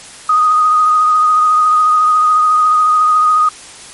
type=tone with vibrato; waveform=sine; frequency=1244.5 Hz; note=D#6; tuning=in tune; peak=-7 dBFS; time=0.29-3.49 s; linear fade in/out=5 ms; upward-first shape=sine; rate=14 Hz; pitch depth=21 cents each way; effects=white hiss -34 dBFS RMS until 3.93 s + MP3 48 kbps